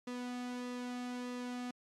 sawtooth tone with flanger, 246.9 Hz, B3, in tune, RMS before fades -41 dBFS, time 0.07-1.71 s, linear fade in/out 5 ms, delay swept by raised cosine 1.3 to 1.97 ms, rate 1.6 Hz, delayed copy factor -0.5, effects low-pass 8000 Hz 12 dB/octave + MP3 96 kbps

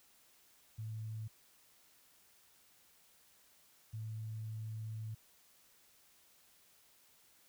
sine tone bursts at uneven times, 110 Hz, A2, in tune, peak -40 dBFS, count 2, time 0.78-1.28 / 3.93-5.15 s, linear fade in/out 10 ms, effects white hiss -67 dBFS RMS until 7.48 s

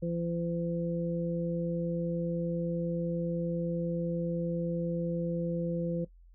harmonic tone, 170 Hz, F3, 46 cents flat, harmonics 1 / 2 / 3, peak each -31 / -38 / -35 dBFS, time 0.02-6.05 s, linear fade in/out 10 ms, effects noise-tail reverb RT60 0.1 s tail -18 dB re dry + added 43 Hz sine -53 dBFS peak until 6.34 s

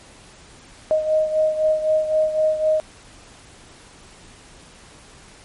sine beating tone pair, 622.3 / 626.2 Hz, D#5 / D#5, 0 / +11 cents, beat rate 3.9 Hz, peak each -17 / -23 dBFS, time 0.91-2.8 s, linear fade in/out 0 ms, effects pink hiss -46 dBFS RMS until 5.44 s + MP3 48 kbps

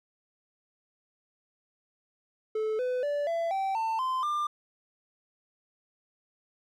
triangle tone with pitch steps, 434.8 / 502.3 / 580.4 / 670.6 / 774.7 / 895.1 / 1034.1 / 1194.8 Hz, A4 / B4 / D5 / E5 / G5 / A5 / C6 / D6, -21 / +29 / -21 / +30 / -21 / +29 / -21 / +29 cents, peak -25 dBFS, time 2.55-4.47 s, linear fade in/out 5 ms, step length 240 ms, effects none

